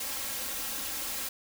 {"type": "noise with comb filter", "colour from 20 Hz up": "white", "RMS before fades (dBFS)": -35, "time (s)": [0, 1.29], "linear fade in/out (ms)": 5, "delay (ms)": 3.7, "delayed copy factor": 0.75, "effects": []}